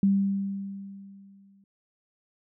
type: tone with exponential decay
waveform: sine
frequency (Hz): 196.9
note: G3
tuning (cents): +8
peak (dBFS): -17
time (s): 0.03-1.64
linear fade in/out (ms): 2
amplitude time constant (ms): 350
effects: none